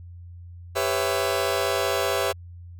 sawtooth chord, C# half-diminished seventh, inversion second, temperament just, 399.1 / 498.9 / 554.4 / 665.2 Hz, G4 / B4 / C#5 / E5, +31 / +17 / 0 / +16 cents, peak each -24 dBFS, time 0.75-2.33 s, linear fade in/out 20 ms, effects added 87 Hz sine -39 dBFS peak until 2.79 s

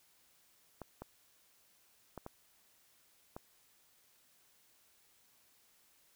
clicks, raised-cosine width 1 ms, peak -30 dBFS, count 5, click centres 0.817 / 1.02 / 2.177 / 2.264 / 3.365 s, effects white hiss -69 dBFS RMS until 6.15 s

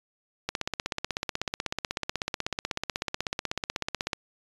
click train, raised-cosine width 0.2 ms, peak -11 dBFS, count 60, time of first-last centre 0.49-4.132 s, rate 16.2 Hz, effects resampled to 24000 Hz

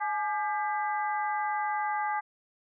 harmonic tone with a mistuned harmonic, 399.2 Hz, G4, 32 cents sharp, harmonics 2 / 3 / 4 / 5, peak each -29 / -35 / -37 / -39 dBFS, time 0-2.21 s, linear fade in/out 20 ms, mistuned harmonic 2, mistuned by +96 cents, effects none

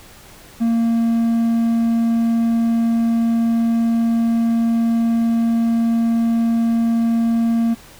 triangle tone, 230.2 Hz, A#3, 22 cents flat, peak -12 dBFS, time 0.6-7.75 s, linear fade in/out 20 ms, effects pink hiss -43 dBFS RMS until 7.99 s

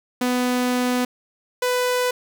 sawtooth tone pair in turn, 248.8 / 497.6 Hz, B3 / B4, +13 / +13 cents, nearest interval octave, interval 1200 cents, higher second, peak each -15 dBFS, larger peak neither, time 0.21-1.05 / 1.62-2.11 s, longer first, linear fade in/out 5 ms, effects none

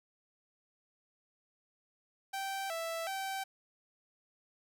sawtooth tone with pitch steps, 779 / 660 / 774 Hz, G5 / E5 / G5, -11 / +2 / -22 cents, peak -32 dBFS, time 2.33-3.44 s, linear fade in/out 10 ms, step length 370 ms, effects none

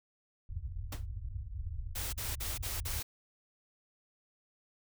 white low-pass noise, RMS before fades -40 dBFS, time 0.49-3 s, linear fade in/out 5 ms, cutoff 100 Hz, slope 48 dB/octave
pink noise with exponential decay, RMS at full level -37 dBFS, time 0.92-1.06 s, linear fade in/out 5 ms, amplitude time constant 29 ms
white noise bursts, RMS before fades -39 dBFS, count 5, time 1.95-3.03 s, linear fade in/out 10 ms, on 180 ms, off 45 ms
effects none

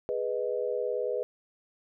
sine chord, G# minor, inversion none, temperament equal, 415.3 / 493.9 / 622.3 Hz, G#4 / B4 / D#5, 0 / 0 / 0 cents, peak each -33 / -30 / -35 dBFS, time 0.09-1.23 s, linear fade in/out 0 ms, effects none

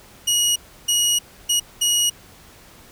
20% pulse tone bursts at uneven times, 2900 Hz, F#7, 35 cents flat, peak -11 dBFS, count 4, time 0.27-0.56 / 0.88-1.19 / 1.49-1.6 / 1.81-2.1 s, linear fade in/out 10 ms, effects pink hiss -47 dBFS RMS until 2.91 s

